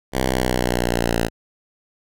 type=linear sweep; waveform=5% pulse; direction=down; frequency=65.41 to 56.5 Hz; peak=-7 dBFS; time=0.12-1.3 s; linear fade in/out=50 ms; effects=none